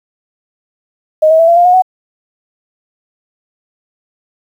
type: tone with pitch steps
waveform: sine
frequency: 623 / 641.6 / 660.8 / 680.6 / 700.9 / 721.9 / 743.4 Hz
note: D#5 / E5 / E5 / F5 / F5 / F#5 / F#5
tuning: +2 / -47 / +4 / -45 / +6 / -43 / +8 cents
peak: -4 dBFS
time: 1.22-1.822 s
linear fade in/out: 10 ms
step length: 86 ms
effects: 7-bit